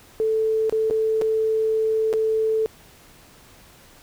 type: tone with dropouts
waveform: sine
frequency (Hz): 440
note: A4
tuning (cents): 0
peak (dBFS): -18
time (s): 0.2-2.66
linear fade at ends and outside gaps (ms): 0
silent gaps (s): 0.696-0.725 / 0.9-0.909 / 1.214-1.219 / 2.129-2.137
effects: pink hiss -50 dBFS RMS until 4.02 s